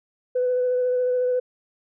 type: tone with vibrato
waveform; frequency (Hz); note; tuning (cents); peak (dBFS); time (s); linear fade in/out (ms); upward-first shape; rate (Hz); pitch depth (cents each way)
sine; 500; B4; +21; -18; 0.35-1.4; 10; sine; 14; 14
effects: tanh soft clip ceiling -15 dBFS